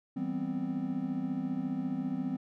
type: chord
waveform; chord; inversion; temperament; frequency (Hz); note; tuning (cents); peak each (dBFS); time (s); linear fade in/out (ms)
triangle; C major seventh; first; equal; 164.81 / 196 / 246.9 / 261.6; E3 / G3 / B3 / C4; 0 / 0 / 0 / 0; -38 / -36 / -36 / -32; 0.16-2.37; 10
effects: none